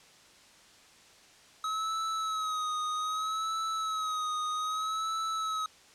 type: tone with vibrato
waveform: square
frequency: 1277 Hz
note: D#6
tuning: 45 cents sharp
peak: -31 dBFS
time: 1.64-5.66 s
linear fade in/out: 2 ms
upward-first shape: sine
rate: 0.63 Hz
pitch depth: 49 cents each way
effects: white hiss -57 dBFS RMS until 5.94 s + low-pass 7000 Hz 12 dB/octave